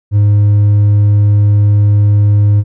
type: tone with hard clipping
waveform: sine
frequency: 103 Hz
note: G#2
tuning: 14 cents flat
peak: -6 dBFS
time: 0.11-2.64 s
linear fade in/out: 50 ms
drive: 2 dB
effects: none